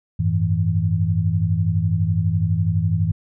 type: tone cluster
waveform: sine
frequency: 92.9 / 104.9 / 161.8 Hz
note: F#2 / G#2 / E3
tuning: +7 / +18 / -32 cents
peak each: -21 dBFS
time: 0.19-3.12 s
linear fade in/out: 10 ms
effects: none